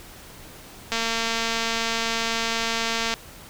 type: click train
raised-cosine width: 0.2 ms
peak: -8 dBFS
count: 507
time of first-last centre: 0.92-3.139 s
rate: 228 Hz
effects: pink hiss -44 dBFS RMS until 3.49 s